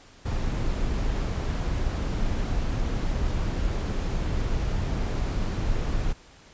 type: noise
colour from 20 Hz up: brown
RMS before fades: -26 dBFS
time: 0.25-6.13 s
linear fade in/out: 10 ms
effects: pink hiss -52 dBFS RMS until 6.53 s + resampled to 16000 Hz